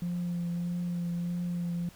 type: tone with vibrato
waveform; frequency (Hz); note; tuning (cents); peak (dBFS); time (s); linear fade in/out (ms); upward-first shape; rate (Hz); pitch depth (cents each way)
sine; 174.1; F3; -5; -28; 0.02-1.89; 2; triangle; 1.6; 20
effects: tanh soft clip ceiling -27 dBFS + pink hiss -55 dBFS RMS until 1.95 s